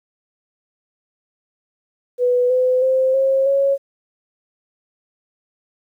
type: tone with pitch steps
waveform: sine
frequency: 493.9 / 507.8 / 522.1 / 536.7 / 551.8 Hz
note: B4 / B4 / C5 / C5 / C#5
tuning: 0 / +48 / -4 / +44 / -8 cents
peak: -13 dBFS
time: 2.18-3.78 s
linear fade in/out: 50 ms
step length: 320 ms
effects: 9-bit